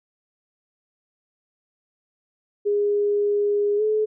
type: tone with pitch glide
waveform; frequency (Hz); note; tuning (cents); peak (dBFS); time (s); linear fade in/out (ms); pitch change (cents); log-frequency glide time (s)
sine; 410.8 to 429.7; G#4 to A4; -19 to -41; -18; 2.65-4.06; 20; +78; 3.77-3.82
effects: none